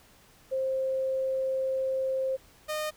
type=tone pair in turn; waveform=sine / sawtooth; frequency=528 / 612.9 Hz; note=C5 / D#5; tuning=+16 / -26 cents; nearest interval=minor third; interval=258 cents; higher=second; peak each=-26 dBFS; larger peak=neither; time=0.51-2.37 / 2.68-2.91 s; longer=first; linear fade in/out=20 ms; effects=pink hiss -58 dBFS RMS until 2.96 s